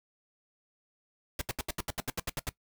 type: noise bursts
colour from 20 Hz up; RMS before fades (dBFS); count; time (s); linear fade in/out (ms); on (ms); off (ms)
pink; -33; 12; 1.39-2.492; 2; 24; 74
effects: noise-tail reverb RT60 0.1 s tail -19 dB re dry